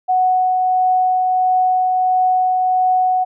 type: tone with tremolo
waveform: sine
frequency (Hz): 740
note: F#5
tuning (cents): 0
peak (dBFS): -11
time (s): 0.08-3.25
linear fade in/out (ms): 20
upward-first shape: triangle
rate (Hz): 1.5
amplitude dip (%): 25
effects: none